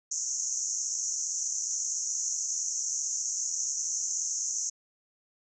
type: band-pass noise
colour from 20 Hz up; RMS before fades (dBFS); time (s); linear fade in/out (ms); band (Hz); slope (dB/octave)
pink; -32; 0.11-4.7; 10; 5900 to 7000; 96
effects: none